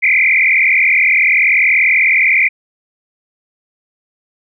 sine tone with frequency modulation, 2217 Hz, C#7, in tune, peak -8 dBFS, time 0.02-2.49 s, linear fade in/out 20 ms, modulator 40.6 Hz, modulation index 5, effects none

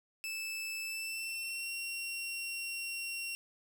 sawtooth tone with pitch glide, 2630 to 2740 Hz, E7 to F7, -5 to -34 cents, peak -34 dBFS, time 0.24-3.35 s, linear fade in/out 0 ms, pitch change +71 cents, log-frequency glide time 0.83-1.71 s, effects 10-bit

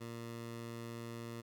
15% pulse tone, 116.54 Hz, A#2, in tune, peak -37 dBFS, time 0-1.42 s, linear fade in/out 20 ms, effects none

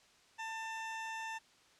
20% pulse tone, 893 Hz, A5, 25 cents sharp, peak -35 dBFS, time 0.38-1.39 s, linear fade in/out 20 ms, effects white hiss -65 dBFS RMS until 1.79 s + low-pass 6000 Hz 12 dB/octave

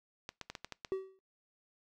clicks, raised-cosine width 0.2 ms, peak -24 dBFS, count 7, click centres 0.291 / 0.413 / 0.5 / 0.552 / 0.646 / 0.723 / 0.848 s
triangle tone with exponential decay, 382 Hz, G4, 45 cents flat, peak -27 dBFS, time 0.92-1.19 s, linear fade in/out 0 ms, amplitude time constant 58 ms
effects noise-tail reverb RT60 0.2 s tail -23 dB re dry

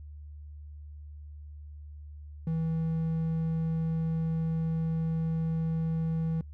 triangle tone, 162.2 Hz, E3, 28 cents flat, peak -25 dBFS, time 2.47-6.41 s, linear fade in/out 2 ms, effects noise-tail reverb RT60 0.1 s tail -23 dB re dry + added 74 Hz sine -42 dBFS peak until 6.53 s

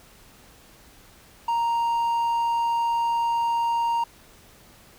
triangle tone, 932.3 Hz, A#5, in tune, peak -19 dBFS, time 1.48-4.04 s, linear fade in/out 5 ms, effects pink hiss -52 dBFS RMS until 4.98 s

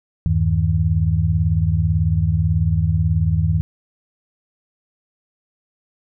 sine tone cluster, 80.3 / 98.5 / 158.1 Hz, E2 / G2 / D#3, -45 / +9 / +28 cents, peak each -19 dBFS, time 0.26-3.61 s, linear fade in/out 0 ms, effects none

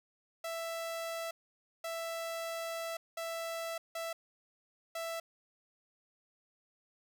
sawtooth tone bursts at uneven times, 662 Hz, E5, 7 cents sharp, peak -33 dBFS, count 5, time 0.44-1.31 / 1.84-2.97 / 3.17-3.78 / 3.95-4.13 / 4.95-5.2 s, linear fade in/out 5 ms, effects none

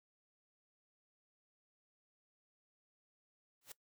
white noise with exponential growth, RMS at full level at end -45 dBFS, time 3.61-3.72 s, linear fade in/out 5 ms, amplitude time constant 23 ms, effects noise-tail reverb RT60 0.1 s tail -19 dB re dry

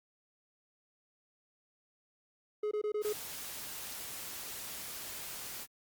triangle tone bursts, 421.9 Hz, G#4, 27 cents sharp, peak -29 dBFS, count 5, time 2.63-3.128 s, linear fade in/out 5 ms, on 82 ms, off 22 ms
white noise, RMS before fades -43 dBFS, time 3.01-5.67 s, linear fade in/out 50 ms
effects Opus 48 kbps

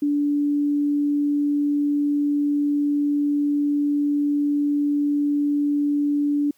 sine tone, 290.2 Hz, D4, 21 cents flat, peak -18 dBFS, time 0.02-6.51 s, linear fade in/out 5 ms, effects white hiss -62 dBFS RMS until 6.57 s

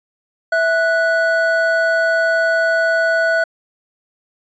triangle tone pair together, 657.5 / 1476 Hz, E5 / F#6, -5 / -5 cents, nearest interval octave + major second, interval 1400 cents, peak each -14 dBFS, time 0.52-3.44 s, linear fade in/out 5 ms, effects resampled to 16000 Hz

